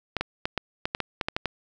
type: clicks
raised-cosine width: 0.3 ms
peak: -10 dBFS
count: 11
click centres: 0.167 / 0.21 / 0.455 / 0.577 / 0.855 / 0.949 / 1.003 / 1.212 / 1.285 / 1.365 / 1.457 s
effects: none